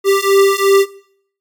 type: beating tone pair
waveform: square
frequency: 392 / 394.8 Hz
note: G4 / G4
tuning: 0 / +12 cents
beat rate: 2.8 Hz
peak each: -13 dBFS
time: 0.04-0.86 s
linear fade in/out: 50 ms
effects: noise-tail reverb RT60 0.6 s tail -18 dB re dry + MP3 96 kbps